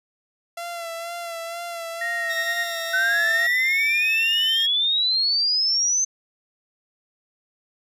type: tone with vibrato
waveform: sawtooth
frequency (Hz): 678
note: E5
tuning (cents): +49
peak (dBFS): -26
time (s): 0.57-3.47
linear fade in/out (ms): 5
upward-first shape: sine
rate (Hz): 2.1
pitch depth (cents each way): 34
type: tone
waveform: sine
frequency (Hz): 1864.7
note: A#6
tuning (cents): 0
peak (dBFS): -24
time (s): 2.01-2.64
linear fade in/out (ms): 5
type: tone with pitch glide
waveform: 20% pulse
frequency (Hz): 1855 to 1803.2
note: A#6 to A6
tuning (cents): -9 to +42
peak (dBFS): -23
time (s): 2.29-4.67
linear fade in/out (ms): 20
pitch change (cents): -49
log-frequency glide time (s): 3.02-3.52
type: exponential sweep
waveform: sine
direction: up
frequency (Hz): 1498 to 6272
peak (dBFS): -18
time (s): 2.93-6.05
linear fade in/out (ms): 10
effects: resampled to 32000 Hz